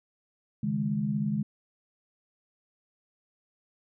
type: chord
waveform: sine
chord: C# suspended second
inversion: none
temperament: equal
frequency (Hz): 138.59 / 155.56 / 207.7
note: C#3 / D#3 / G#3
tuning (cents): 0 / 0 / 0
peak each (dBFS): -33 / -32 / -28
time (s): 0.63-1.43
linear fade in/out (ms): 5
effects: none